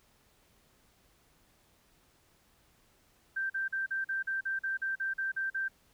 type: tone bursts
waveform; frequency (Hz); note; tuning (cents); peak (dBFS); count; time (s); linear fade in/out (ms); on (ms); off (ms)
sine; 1568; G6; 0; -30; 13; 3.36-5.684; 10; 140; 42
effects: pink hiss -67 dBFS RMS until 5.93 s

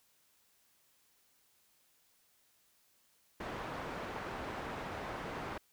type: low-pass noise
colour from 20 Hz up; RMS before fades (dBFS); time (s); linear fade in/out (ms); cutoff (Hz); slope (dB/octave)
white; -42; 3.4-5.58; 5; 1200; 12
effects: white hiss -71 dBFS RMS until 5.72 s

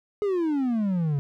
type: exponential sweep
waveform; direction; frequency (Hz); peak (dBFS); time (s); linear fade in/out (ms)
triangle; down; 422.7 to 137.2; -20; 0.22-1.19; 0
effects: none

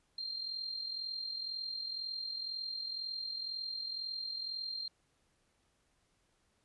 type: tone with amplitude modulation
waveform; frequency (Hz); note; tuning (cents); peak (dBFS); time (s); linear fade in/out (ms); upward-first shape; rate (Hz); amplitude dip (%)
sine; 4182; C8; -2; -35; 0.18-4.88; 5; sine; 42; 55
effects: pink hiss -75 dBFS RMS until 6.64 s + resampled to 24000 Hz

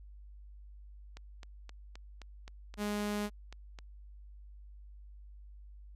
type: click train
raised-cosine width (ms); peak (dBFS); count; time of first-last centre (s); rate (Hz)
0.2; -31; 11; 1.17-3.788; 3.82
type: tone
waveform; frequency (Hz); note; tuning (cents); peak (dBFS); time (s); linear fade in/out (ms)
sawtooth; 207.4; G#3; -2; -29; 2.77-3.3; 50
effects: added 50 Hz sine -49 dBFS peak until 5.95 s + resampled to 32000 Hz

